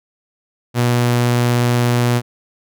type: tone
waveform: sawtooth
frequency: 121.1 Hz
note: B2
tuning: 34 cents flat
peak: -9 dBFS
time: 0.74-2.22 s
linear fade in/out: 50 ms
effects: none